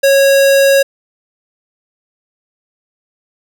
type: tone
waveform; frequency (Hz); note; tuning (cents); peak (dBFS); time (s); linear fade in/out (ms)
square; 550; C#5; -14; -7; 0.03-0.83; 10
effects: none